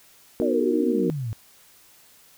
sine chord, B major seventh, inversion none, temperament just, 246.9 / 308.7 / 370.4 / 463 Hz, B3 / D#4 / F#4 / A#4, 0 / -14 / +2 / -12 cents, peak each -26 dBFS, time 0.4-1.1 s, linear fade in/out 0 ms
sine exponential sweep, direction down, 622.3 to 104 Hz, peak -26 dBFS, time 0.42-1.33 s, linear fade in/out 0 ms
effects white hiss -54 dBFS RMS until 2.37 s

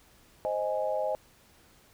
sine chord, Ab major, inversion first, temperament equal, 523.3 / 622.3 / 830.6 Hz, C5 / Eb5 / Ab5, 0 / 0 / 0 cents, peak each -32 / -30 / -34 dBFS, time 0.45-1.15 s, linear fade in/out 0 ms, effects pink hiss -60 dBFS RMS until 1.93 s

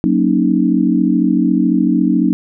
sine chord, D# minor seventh, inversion first, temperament equal, 185 / 233.1 / 277.2 / 311.1 Hz, F#3 / A#3 / C#4 / D#4, 0 / 0 / 0 / 0 cents, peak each -16 dBFS, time 0.04-2.33 s, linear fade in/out 0 ms, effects none

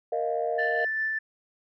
sine chord, Bb suspended fourth, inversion none, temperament equal, 466.2 / 622.3 / 698.5 Hz, Bb4 / Eb5 / F5, 0 / 0 / 0 cents, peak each -29 dBFS, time 0.12-0.85 s, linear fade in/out 5 ms
sine tone with tremolo, 1762 Hz, A6, 2 cents sharp, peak -24 dBFS, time 0.58-1.19 s, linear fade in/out 10 ms, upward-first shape sine, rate 5 Hz, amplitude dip 25%
effects tanh soft clip ceiling -17 dBFS

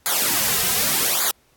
white noise with flanger, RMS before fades -20 dBFS, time 0.06-1.31 s, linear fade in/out 0 ms, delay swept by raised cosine 0.35 to 3.55 ms, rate 0.85 Hz, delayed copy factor -0.9, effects pink hiss -60 dBFS RMS until 1.56 s + AAC 64 kbps

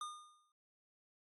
square tone with exponential decay, 1217 Hz, D#6, 39 cents flat, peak -40 dBFS, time 0.01-0.52 s, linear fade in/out 2 ms, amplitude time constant 110 ms, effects AAC 32 kbps

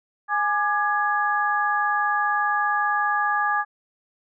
sine tone cluster, 831 / 1196 / 1671 Hz, G#5 / D6 / G#6, +1 / +31 / +10 cents, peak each -24 dBFS, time 0.28-3.65 s, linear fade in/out 50 ms, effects none

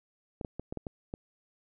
clicks, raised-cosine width 2 ms, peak -23 dBFS, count 7, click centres 0.412 / 0.448 / 0.596 / 0.725 / 0.773 / 0.868 / 1.139 s, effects none

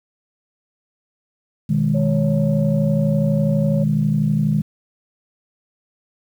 sine chord, G# minor, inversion first, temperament equal, 123.47 / 155.56 / 207.7 Hz, B2 / D#3 / G#3, 0 / 0 / 0 cents, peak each -23 / -17 / -19 dBFS, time 1.69-4.62 s, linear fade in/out 10 ms
sine tone, 554.4 Hz, C#5, in tune, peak -23 dBFS, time 1.94-3.84 s, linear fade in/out 10 ms
effects tanh soft clip ceiling -6 dBFS + 8-bit

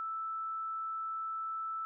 sine tone, 1318.5 Hz, E6, in tune, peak -35 dBFS, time 0-1.85 s, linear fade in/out 0 ms, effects none

